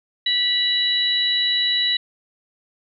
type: harmonic tone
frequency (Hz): 980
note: B5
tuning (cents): -14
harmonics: 2 / 3 / 4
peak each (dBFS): -26 / -27 / -18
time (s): 0.26-1.97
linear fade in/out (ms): 5
effects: none